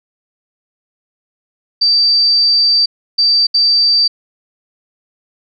sine tone bursts at uneven times, 4653 Hz, D8, 17 cents flat, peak -8 dBFS, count 3, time 1.81-2.86 / 3.18-3.47 / 3.54-4.08 s, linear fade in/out 10 ms, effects none

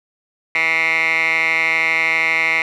10% pulse tone with band-pass filter, 162.5 Hz, E3, 24 cents flat, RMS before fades -17 dBFS, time 0.55-2.62 s, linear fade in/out 2 ms, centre 2100 Hz, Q 8.2, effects none

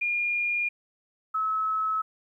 sine tone pair in turn, 2419 / 1293.3 Hz, D#7 / E6, -49 / -33 cents, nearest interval major seventh, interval 1084 cents, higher first, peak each -24 dBFS, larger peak neither, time 0.01-0.69 / 1.34-2.02 s, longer neither, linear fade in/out 10 ms, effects 11-bit

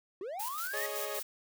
triangle linear sweep, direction up, 349.2 to 1953 Hz, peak -35 dBFS, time 0.21-0.86 s, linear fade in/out 2 ms
blue noise with tremolo, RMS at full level -39 dBFS, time 0.39-1.23 s, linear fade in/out 10 ms, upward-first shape square, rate 5.3 Hz, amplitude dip 50%
sawtooth chord, Ab suspended fourth, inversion none, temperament equal with one note detuned, 418.7 / 554.4 / 622.3 Hz, Ab4 / Db5 / Eb5, +14 / 0 / 0 cents, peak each -37 dBFS, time 0.73-1.2 s, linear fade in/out 10 ms
effects none

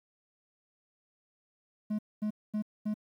triangle tone bursts, 212.2 Hz, G#3, 38 cents sharp, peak -27 dBFS, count 4, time 1.9-2.942 s, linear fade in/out 10 ms, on 88 ms, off 230 ms, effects 11-bit

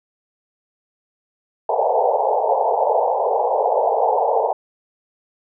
white band-pass noise, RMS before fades -18 dBFS, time 1.69-4.53 s, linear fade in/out 5 ms, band 430 to 920 Hz, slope 96 dB/octave, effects none

